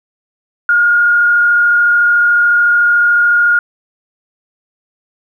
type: tone with frequency modulation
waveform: sine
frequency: 1424 Hz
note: F6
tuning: 33 cents sharp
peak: -7 dBFS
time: 0.69-3.59 s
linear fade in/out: 2 ms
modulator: 33.8 Hz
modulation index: 0.49
effects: 8-bit